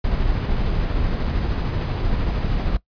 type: noise with tremolo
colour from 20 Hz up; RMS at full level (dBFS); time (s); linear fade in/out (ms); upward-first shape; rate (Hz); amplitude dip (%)
brown; -20; 0.04-2.77; 5; sine; 13; 25
effects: noise-tail reverb RT60 0.1 s tail -19 dB re dry + resampled to 11025 Hz